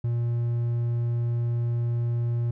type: tone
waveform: triangle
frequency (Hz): 118.5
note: A#2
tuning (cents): +29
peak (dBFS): -21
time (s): 0.04-2.51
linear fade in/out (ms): 5
effects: none